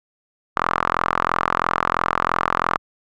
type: tone with band-pass filter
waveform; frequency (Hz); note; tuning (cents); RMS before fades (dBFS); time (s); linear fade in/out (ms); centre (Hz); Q
sawtooth; 42.99; F1; -27; -21; 0.56-2.78; 10; 1200; 4.1
effects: none